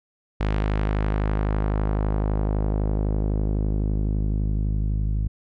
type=tone with low-pass filter sweep; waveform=sawtooth; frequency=51.91 Hz; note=G#1; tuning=in tune; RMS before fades=-23 dBFS; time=0.4-5.28 s; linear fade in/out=10 ms; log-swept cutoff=3000 to 140 Hz; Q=0.87; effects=none